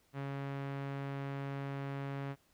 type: tone with low-pass filter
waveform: sawtooth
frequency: 138.59 Hz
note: C#3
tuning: in tune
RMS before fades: -40 dBFS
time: 0.13-2.36 s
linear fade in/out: 50 ms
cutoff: 2200 Hz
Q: 0.98
effects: pink hiss -71 dBFS RMS until 2.53 s